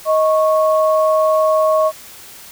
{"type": "tone pair together", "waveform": "sine", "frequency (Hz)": [628, 1102], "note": ["D#5", "C#6"], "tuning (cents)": [16, -11], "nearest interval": "minor seventh", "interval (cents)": 973, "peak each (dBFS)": [-12, -17], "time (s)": [0.05, 1.92], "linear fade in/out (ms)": 50, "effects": ["white hiss -38 dBFS RMS until 2.51 s"]}